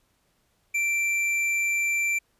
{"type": "tone with hard clipping", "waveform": "triangle", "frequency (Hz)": 2349, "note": "D7", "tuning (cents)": 0, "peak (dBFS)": -24, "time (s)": [0.74, 2.19], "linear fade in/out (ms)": 10, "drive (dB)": 11, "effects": ["pink hiss -69 dBFS RMS until 2.39 s", "resampled to 32000 Hz"]}